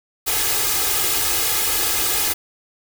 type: noise with comb filter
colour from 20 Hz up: white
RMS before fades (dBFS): -20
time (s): 0.26-2.34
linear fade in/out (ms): 20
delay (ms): 2.4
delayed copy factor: +0.8
effects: none